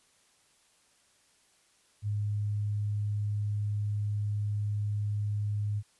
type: tone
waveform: sine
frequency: 103.83 Hz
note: G#2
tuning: in tune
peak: -28 dBFS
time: 2.02-5.83 s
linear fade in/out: 50 ms
effects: white hiss -66 dBFS RMS until 5.99 s + resampled to 24000 Hz